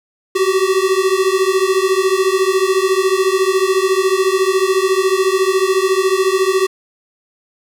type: beating tone pair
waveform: square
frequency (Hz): 373.3 / 387.3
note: F#4 / G4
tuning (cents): +15 / -21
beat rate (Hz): 14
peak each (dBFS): -16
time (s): 0.35-6.67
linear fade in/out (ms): 10
effects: low-pass 12000 Hz 12 dB/octave + 7-bit